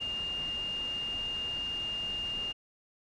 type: tone in noise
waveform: sine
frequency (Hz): 2819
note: F7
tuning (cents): +16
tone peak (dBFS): -32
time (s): 0-2.53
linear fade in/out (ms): 20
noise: pink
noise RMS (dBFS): -45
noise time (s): 0-2.53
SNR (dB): +10
effects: low-pass 5000 Hz 12 dB/octave